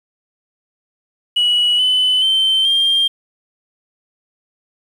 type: tone with pitch steps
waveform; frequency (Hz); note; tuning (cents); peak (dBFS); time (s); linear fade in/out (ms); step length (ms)
sine; 2929 / 3015 / 3103 / 3194; F#7 / F#7 / G7 / G7; -18 / +32 / -18 / +32; -10; 1.36-3.08; 10; 430
effects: tanh soft clip ceiling -9 dBFS + 7-bit